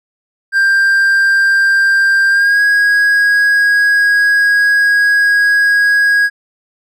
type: tone with pitch glide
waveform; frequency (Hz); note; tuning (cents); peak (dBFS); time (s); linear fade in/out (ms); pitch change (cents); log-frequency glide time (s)
triangle; 1587 to 1649.6; G6 to G#6; +21 to -12; -6; 0.52-6.3; 50; +67; 2.29-2.61
effects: none